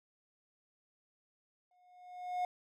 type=tone with exponential growth; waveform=triangle; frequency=722 Hz; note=F#5; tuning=43 cents flat; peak=-28 dBFS; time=1.71-2.45 s; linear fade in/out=2 ms; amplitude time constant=160 ms; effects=none